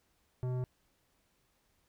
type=tone with tanh clipping; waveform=sine; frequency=126.2 Hz; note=B2; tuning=38 cents sharp; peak=-34 dBFS; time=0.43-0.64 s; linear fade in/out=0 ms; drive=14 dB; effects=pink hiss -74 dBFS RMS until 1.88 s